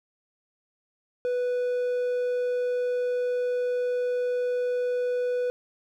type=tone; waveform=triangle; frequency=493.9 Hz; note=B4; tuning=in tune; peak=-22 dBFS; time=1.25-5.5 s; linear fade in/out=0 ms; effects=none